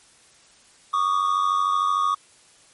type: tone pair together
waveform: triangle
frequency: 1126 / 1219.3 Hz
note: C#6 / D#6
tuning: +27 / -35 cents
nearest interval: minor second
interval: 138 cents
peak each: -20 dBFS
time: 0.93-2.15 s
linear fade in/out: 10 ms
effects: white hiss -54 dBFS RMS until 2.73 s + MP3 48 kbps